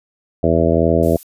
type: harmonic tone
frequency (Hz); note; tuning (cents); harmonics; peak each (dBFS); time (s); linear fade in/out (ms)
82.41; E2; 0; 1 / 2 / 3 / 4 / 5 / 6 / 7 / 8; -20 / -20 / -20 / -20 / -20 / -20 / -20 / -20; 0.43-1.17; 5
type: noise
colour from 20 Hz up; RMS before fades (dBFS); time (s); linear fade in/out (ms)
violet; -35; 1.03-1.23; 0
effects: resampled to 32000 Hz